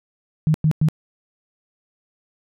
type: tone bursts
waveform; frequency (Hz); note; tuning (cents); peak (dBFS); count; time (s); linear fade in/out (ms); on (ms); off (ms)
sine; 155.56; D#3; 0; -13; 3; 0.47-0.886; 0; 72; 100
effects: none